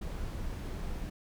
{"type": "noise", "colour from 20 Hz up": "brown", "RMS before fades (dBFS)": -37, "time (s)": [0.01, 1.1], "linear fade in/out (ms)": 10, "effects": []}